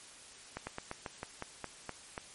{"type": "slowing click train", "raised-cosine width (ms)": 0.5, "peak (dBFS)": -23, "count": 10, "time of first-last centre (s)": [0.57, 2.179], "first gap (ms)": 100, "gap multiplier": 1.14, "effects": ["white hiss -53 dBFS RMS until 2.34 s", "MP3 48 kbps"]}